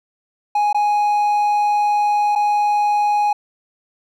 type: tone with dropouts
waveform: triangle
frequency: 830.6 Hz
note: G#5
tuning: in tune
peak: -12 dBFS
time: 0.55-3.33 s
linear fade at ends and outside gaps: 5 ms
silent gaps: 0.729-0.745 / 2.353-2.358 s
effects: none

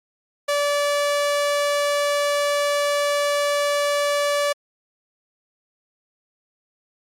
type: tone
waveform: sawtooth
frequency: 578 Hz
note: D5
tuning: 28 cents flat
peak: -15 dBFS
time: 0.48-4.53 s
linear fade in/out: 10 ms
effects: low-pass 11000 Hz 12 dB/octave + Opus 48 kbps

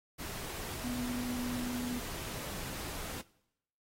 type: tone in noise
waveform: sine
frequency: 245.8 Hz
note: B3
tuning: 8 cents flat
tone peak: -35 dBFS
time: 0.83-2 s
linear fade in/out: 20 ms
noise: pink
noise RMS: -42 dBFS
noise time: 0.18-3.22 s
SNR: +4 dB
effects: noise-tail reverb RT60 0.8 s tail -21 dB re dry + AAC 48 kbps

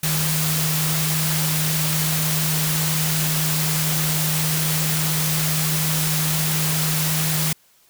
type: tone in noise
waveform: sine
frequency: 155.9 Hz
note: D#3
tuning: 4 cents sharp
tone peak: -22 dBFS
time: 0.03-7.53 s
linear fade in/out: 5 ms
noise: white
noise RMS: -23 dBFS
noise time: 0.03-7.53 s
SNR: -2 dB
effects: white hiss -57 dBFS RMS until 7.89 s

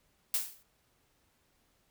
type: noise with exponential decay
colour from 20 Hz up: blue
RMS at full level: -27 dBFS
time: 0.34-0.63 s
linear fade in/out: 2 ms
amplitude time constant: 62 ms
effects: pink hiss -72 dBFS RMS until 1.9 s

